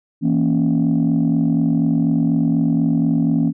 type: chord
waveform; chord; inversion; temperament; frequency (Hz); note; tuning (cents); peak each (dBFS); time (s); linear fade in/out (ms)
sine; A# diminished; second; equal; 164.81 / 233.1 / 277.2; E3 / A#3 / C#4; 0 / 0 / 0; -17; 0.21-3.53; 50
effects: tanh soft clip ceiling -9 dBFS